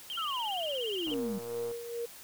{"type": "tone with vibrato", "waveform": "sine", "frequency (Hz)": 2998, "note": "F#7", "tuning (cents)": 22, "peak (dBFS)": -35, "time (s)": [0.1, 1.14], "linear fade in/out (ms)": 0, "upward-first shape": "sine", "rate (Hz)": 17, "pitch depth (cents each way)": 120}
{"type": "exponential sweep", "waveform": "sine", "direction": "down", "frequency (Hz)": [1396.9, 188.6], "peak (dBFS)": -33, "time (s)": [0.17, 1.39], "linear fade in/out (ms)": 10}
{"type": "click train", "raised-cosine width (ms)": 1, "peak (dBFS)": -34, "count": 77, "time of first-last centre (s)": [1.07, 1.714], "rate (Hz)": 118}
{"type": "tone with tremolo", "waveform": "sine", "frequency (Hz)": 470, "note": "A#4", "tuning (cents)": 14, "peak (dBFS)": -32, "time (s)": [1.11, 2.06], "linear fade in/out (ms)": 10, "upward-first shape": "sine", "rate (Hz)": 2.4, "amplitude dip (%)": 60}
{"effects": ["white hiss -50 dBFS RMS until 2.23 s"]}